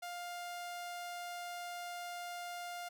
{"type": "tone", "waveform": "sawtooth", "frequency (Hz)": 703, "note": "F5", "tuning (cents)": 11, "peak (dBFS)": -38, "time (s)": [0.02, 2.89], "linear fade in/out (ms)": 10, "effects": []}